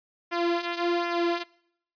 sawtooth tone with flanger, 344.7 Hz, F4, 23 cents flat, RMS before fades -27 dBFS, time 0.31-1.44 s, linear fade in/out 20 ms, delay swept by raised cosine 0.23 to 3.13 ms, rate 1.3 Hz, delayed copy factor -0.7, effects noise-tail reverb RT60 0.7 s tail -23 dB re dry + resampled to 11025 Hz

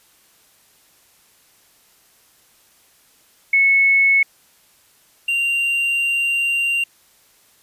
sine / triangle tone pair in turn, 2200 / 2772 Hz, C#7 / F7, -14 / -14 cents, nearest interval major third, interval 400 cents, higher second, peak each -11 / -15 dBFS, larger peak first, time 3.53-4.23 / 5.28-6.84 s, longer second, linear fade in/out 5 ms, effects white hiss -55 dBFS RMS until 7.62 s + resampled to 32000 Hz

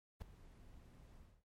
brown noise with ADSR envelope, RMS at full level -43 dBFS, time 0.2-1.44 s, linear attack 19 ms, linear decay 4 ms, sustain -17 dB, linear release 260 ms, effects noise-tail reverb RT60 0.1 s tail -17 dB re dry + MP3 64 kbps

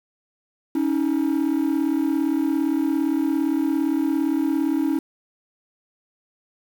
triangle tone pair together, 280 / 317.5 Hz, C#4 / D#4, +18 / +35 cents, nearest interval major second, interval 217 cents, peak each -19 dBFS, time 0.75-4.99 s, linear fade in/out 5 ms, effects tanh soft clip ceiling -12 dBFS + 7-bit

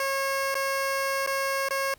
15% pulse tone with dropouts, 544 Hz, C#5, 33 cents flat, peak -19 dBFS, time 0-1.94 s, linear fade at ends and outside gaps 2 ms, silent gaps 0.544-0.552 / 1.264-1.273 / 1.687-1.707 s, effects pink hiss -58 dBFS RMS until 1.98 s

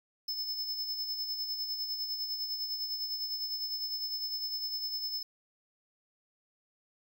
square tone with tremolo, 5240 Hz, E8, 11 cents flat, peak -32 dBFS, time 0.28-5.23 s, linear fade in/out 5 ms, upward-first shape sine, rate 9.9 Hz, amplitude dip 50%, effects none

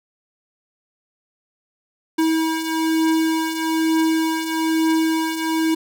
square beating tone pair, 320.6 / 321.7 Hz, E4 / E4, -48 / -42 cents, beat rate 1.1 Hz, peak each -25 / -19 dBFS, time 2.18-5.75 s, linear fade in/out 10 ms, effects none

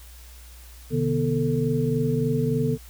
sine tone cluster, 129.7 / 153.1 / 242.9 / 444.1 Hz, C3 / D#3 / B3 / A4, -15 / -28 / -29 / +16 cents, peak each -26 dBFS, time 0.9-2.78 s, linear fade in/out 50 ms, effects added 60 Hz sine -43 dBFS peak until 2.89 s + white hiss -50 dBFS RMS until 2.89 s

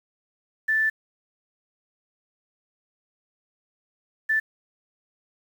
sine tone bursts at uneven times, 1760 Hz, A6, in tune, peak -19 dBFS, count 2, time 0.68-0.9 / 4.29-4.4 s, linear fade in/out 10 ms, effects 8-bit

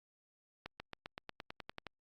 accelerating click train, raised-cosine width 0.3 ms, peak -27 dBFS, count 12, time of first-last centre 0.66-1.867 s, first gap 140 ms, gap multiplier 0.95, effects Opus 48 kbps

